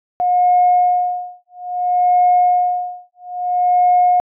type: tone with tremolo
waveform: sine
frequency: 719 Hz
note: F#5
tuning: 50 cents flat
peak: -8 dBFS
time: 0.2-4.2 s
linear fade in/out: 0 ms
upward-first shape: sine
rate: 0.6 Hz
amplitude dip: 100%
effects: tanh soft clip ceiling -4 dBFS